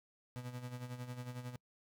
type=tone with tremolo; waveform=35% pulse; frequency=124 Hz; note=B2; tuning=7 cents sharp; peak=-39 dBFS; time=0.36-1.56 s; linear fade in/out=0 ms; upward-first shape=sine; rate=11 Hz; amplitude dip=65%; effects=noise-tail reverb RT60 0.1 s tail -26 dB re dry